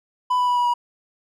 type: tone with pitch steps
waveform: triangle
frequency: 997 / 989 / 981 / 973.1 / 965.3 Hz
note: B5 / B5 / B5 / B5 / B5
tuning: +16 / +2 / -12 / -26 / -40 cents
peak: -15 dBFS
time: 0.3-0.74 s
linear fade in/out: 10 ms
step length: 88 ms
effects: none